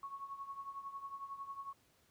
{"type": "tone with tremolo", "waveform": "sine", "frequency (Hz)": 1105, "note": "C#6", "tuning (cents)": -6, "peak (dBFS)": -40, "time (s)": [0.03, 1.73], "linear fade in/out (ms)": 2, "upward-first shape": "triangle", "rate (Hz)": 11, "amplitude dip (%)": 80, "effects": ["pink hiss -71 dBFS RMS until 2.1 s", "high-pass 60 Hz 12 dB/octave"]}